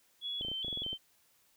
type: tone with vibrato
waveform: sine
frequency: 3235 Hz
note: G#7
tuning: 46 cents flat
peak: -35 dBFS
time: 0.21-0.98 s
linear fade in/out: 50 ms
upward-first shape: square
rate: 2.4 Hz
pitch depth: 73 cents each way
type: clicks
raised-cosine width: 2 ms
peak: -32 dBFS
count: 11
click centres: 0.411 / 0.449 / 0.484 / 0.516 / 0.647 / 0.682 / 0.728 / 0.774 / 0.82 / 0.864 / 0.93 s
effects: white hiss -69 dBFS RMS until 1.56 s